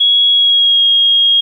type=tone with pitch glide; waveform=sine; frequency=3334 to 3265 Hz; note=G#7 to G#7; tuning=+6 to -30 cents; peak=-7 dBFS; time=0-1.41 s; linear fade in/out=10 ms; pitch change=-36 cents; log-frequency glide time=0.29-0.84 s; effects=8-bit

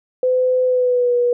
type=tone with pitch glide; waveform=sine; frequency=508 to 485.3 Hz; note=B4 to B4; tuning=+49 to -30 cents; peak=-13 dBFS; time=0.23-1.33 s; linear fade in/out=2 ms; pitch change=-79 cents; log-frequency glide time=0.65-1.15 s; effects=none

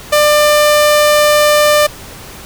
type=tone; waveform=sawtooth; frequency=596 Hz; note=D5; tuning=25 cents sharp; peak=-3 dBFS; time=0.12-1.87 s; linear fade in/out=10 ms; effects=pink hiss -32 dBFS RMS until 2.45 s

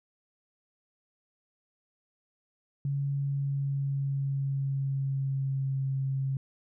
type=tone with pitch glide; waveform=sine; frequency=140 to 134.92 Hz; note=C#3 to C#3; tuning=+18 to -46 cents; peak=-27 dBFS; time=2.85-6.37 s; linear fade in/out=2 ms; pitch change=-64 cents; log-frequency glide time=3.11-5.81 s; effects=none

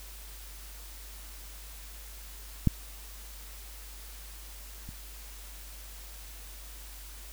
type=clicks; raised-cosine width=5 ms; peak=-9 / -30 dBFS; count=2; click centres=2.673 / 4.89 s; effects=added 50 Hz sine -45 dBFS peak until 7.32 s + white hiss -49 dBFS RMS until 7.32 s

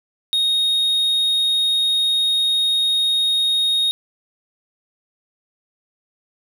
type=tone; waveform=triangle; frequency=3729 Hz; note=A#7; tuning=in tune; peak=-14 dBFS; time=0.33-3.91 s; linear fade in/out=0 ms; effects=none

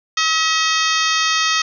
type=harmonic tone with a mistuned harmonic; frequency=640 Hz; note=D#5; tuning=49 cents sharp; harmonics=2 / 3 / 4 / 5 / 6 / 7 / 8 / 9 / 10; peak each=-20 / -22 / -23 / -24 / -25 / -25 / -26 / -27 / -27 dBFS; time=0.17-1.62 s; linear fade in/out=5 ms; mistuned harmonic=6; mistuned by=-82 cents; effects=none

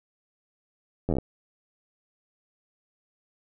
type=slowing click train; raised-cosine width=2 ms; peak=-13 dBFS; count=8; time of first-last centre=1.09-1.185 s; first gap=11 ms; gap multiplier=1.07; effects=none

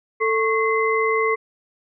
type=tone cluster; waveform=sine; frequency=443.8 / 1099 / 2057 Hz; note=A4 / C#6 / C7; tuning=+15 / -15 / -30 cents; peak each=-20 / -22 / -23 dBFS; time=0.2-1.36 s; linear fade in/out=20 ms; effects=none

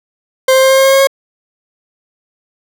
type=tone with pitch steps; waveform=40% pulse; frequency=523.3 / 526.3 / 529.4 / 532.4 / 535.5 / 538.6 / 541.8 / 544.9 Hz; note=C5 / C5 / C5 / C5 / C5 / C#5 / C#5 / C#5; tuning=0 / +10 / +20 / +30 / +40 / -50 / -40 / -30 cents; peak=-5 dBFS; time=0.48-1.072 s; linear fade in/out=5 ms; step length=74 ms; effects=none

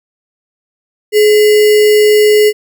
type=tone with sample-and-hold; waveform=sine; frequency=423 Hz; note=G#4; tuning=32 cents sharp; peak=-4 dBFS; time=1.12-2.53 s; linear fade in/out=50 ms; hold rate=2450 Hz; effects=none

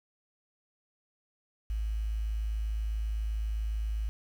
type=tone with quantisation; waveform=sine; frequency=53.8 Hz; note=A1; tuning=38 cents flat; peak=-29 dBFS; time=1.7-4.09 s; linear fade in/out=0 ms; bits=9; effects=none

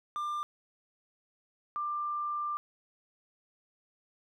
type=tone pair in turn; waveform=triangle / sine; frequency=1193 / 1188 Hz; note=D6 / D6; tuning=+27 / +20 cents; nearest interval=unison; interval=7 cents; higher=first; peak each=-30 / -31 dBFS; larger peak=first; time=0.16-0.43 / 1.76-2.57 s; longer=second; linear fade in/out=0 ms; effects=none

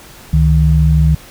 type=tone pair together; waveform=sine; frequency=69.3 / 155.38 Hz; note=C#2 / D#3; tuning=0 / -2 cents; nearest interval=octave + major second; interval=1398 cents; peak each=-10 dBFS; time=0.33-1.15 s; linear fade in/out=5 ms; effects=pink hiss -38 dBFS RMS until 1.3 s

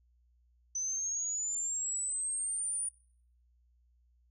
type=exponential sweep; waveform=sine; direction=up; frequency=6050 to 9540 Hz; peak=-32 dBFS; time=0.75-2.89 s; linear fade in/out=5 ms; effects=noise-tail reverb RT60 0.6 s tail -25 dB re dry + added 60 Hz sine -65 dBFS peak until 4.3 s

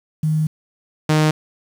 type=tone pair in turn; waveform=sine / sawtooth; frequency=155.56 / 154.31 Hz; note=D#3 / D#3; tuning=0 / -14 cents; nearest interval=unison; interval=14 cents; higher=first; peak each=-15 / -9 dBFS; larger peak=second; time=0.23-0.47 / 1.09-1.31 s; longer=first; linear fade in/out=5 ms; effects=low-pass 9000 Hz 12 dB/octave + 7-bit

